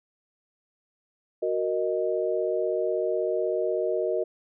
sine chord, D# minor, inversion first, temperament equal, 370 / 466.2 / 622.3 Hz, F#4 / A#4 / D#5, 0 / 0 / 0 cents, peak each -28 dBFS, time 1.42-4.24 s, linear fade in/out 10 ms, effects none

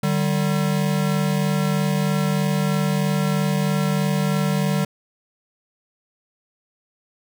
square tone pair together, 150 / 193.12 Hz, D3 / G3, +37 / -26 cents, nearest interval major third, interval 437 cents, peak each -22 dBFS, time 0.03-4.85 s, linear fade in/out 5 ms, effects none

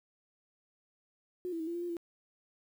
sine tone with pitch steps, 361 / 332 / 320.3 / 340.8 / 345.8 / 349.6 / 340 Hz, F#4 / E4 / E4 / F4 / F4 / F4 / F4, -43 / +12 / -50 / -42 / -17 / +2 / -46 cents, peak -34 dBFS, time 1.45-1.968 s, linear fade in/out 0 ms, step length 74 ms, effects 10-bit

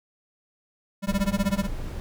square tone with tremolo, 198 Hz, G3, 18 cents sharp, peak -20 dBFS, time 1.02-1.68 s, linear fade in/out 50 ms, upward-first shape sine, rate 16 Hz, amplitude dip 100%
brown noise, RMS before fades -32 dBFS, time 1.07-2 s, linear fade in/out 0 ms
effects none

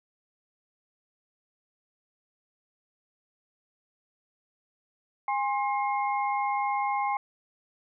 sine tone cluster, 816 / 1060 / 2138 Hz, G#5 / C6 / C7, -31 / +22 / +37 cents, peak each -27 / -30 / -36 dBFS, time 5.28-7.17 s, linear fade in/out 2 ms, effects none

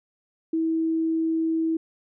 sine tone, 324.1 Hz, E4, 29 cents flat, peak -21 dBFS, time 0.53-1.77 s, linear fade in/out 5 ms, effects none

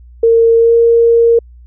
sine tone with pitch glide, 458.6 to 464.7 Hz, A#4 to A#4, -28 to -5 cents, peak -5 dBFS, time 0.23-1.39 s, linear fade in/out 5 ms, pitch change +23 cents, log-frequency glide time 0.57-0.74 s, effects added 60 Hz sine -35 dBFS peak until 1.66 s

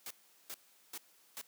white noise bursts, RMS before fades -44 dBFS, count 4, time 0.06-1.414 s, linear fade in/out 2 ms, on 46 ms, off 390 ms, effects white hiss -66 dBFS RMS until 1.47 s + high-pass 200 Hz 12 dB/octave

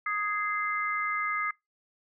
sine chord, Ab major, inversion second, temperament just, 1245.9 / 1661.2 / 2077 Hz, Eb6 / Ab6 / C7, +2 / 0 / -13 cents, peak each -30 / -36 / -32 dBFS, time 0.06-1.51 s, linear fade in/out 5 ms, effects noise-tail reverb RT60 0.2 s tail -25 dB re dry

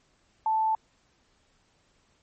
sine tone, 879 Hz, A5, 2 cents flat, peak -22 dBFS, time 0.46-0.75 s, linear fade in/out 2 ms, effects pink hiss -67 dBFS RMS until 2.22 s + MP3 32 kbps

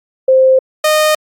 sine / sawtooth tone pair in turn, 523.3 / 615.2 Hz, C5 / D#5, 0 / -20 cents, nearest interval minor third, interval 280 cents, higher second, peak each -5 dBFS, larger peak neither, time 0.28-0.59 / 0.84-1.15 s, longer neither, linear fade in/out 5 ms, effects AAC 64 kbps

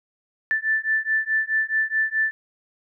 sine beating tone pair, 1760 / 1764.7 Hz, A6 / A6, 0 / +5 cents, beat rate 4.7 Hz, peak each -23 dBFS, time 0.51-2.31 s, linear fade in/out 0 ms, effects none

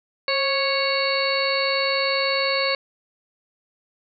harmonic tone with a mistuned harmonic, 554 Hz, C#5, 1 cent flat, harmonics 1 / 2 / 3 / 4 / 5 / 7 / 8, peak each -24 / -28 / -32 / -26 / -31 / -31 / -26 dBFS, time 0.28-2.75 s, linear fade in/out 2 ms, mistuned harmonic 1, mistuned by -47 cents, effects none

